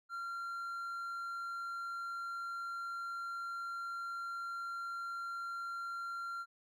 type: tone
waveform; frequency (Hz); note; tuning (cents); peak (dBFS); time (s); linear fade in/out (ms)
triangle; 1378; F6; -24; -37; 0.09-6.46; 50
effects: none